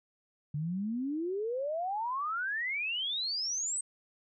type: exponential sweep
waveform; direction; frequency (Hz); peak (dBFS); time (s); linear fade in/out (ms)
sine; up; 142.5 to 8372; -31; 0.54-3.81; 5
effects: none